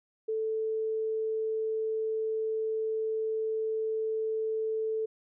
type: tone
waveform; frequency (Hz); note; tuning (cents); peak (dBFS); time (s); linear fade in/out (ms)
sine; 440; A4; 0; -28; 0.28-5.06; 10
effects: none